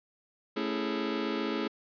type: chord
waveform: sawtooth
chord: A major seventh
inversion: none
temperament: just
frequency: 220 / 275 / 330 / 412.5 Hz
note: A3 / C#4 / E4 / G#4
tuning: 0 / -14 / +2 / -12 cents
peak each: -31 dBFS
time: 0.56-1.68 s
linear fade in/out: 10 ms
effects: resampled to 11025 Hz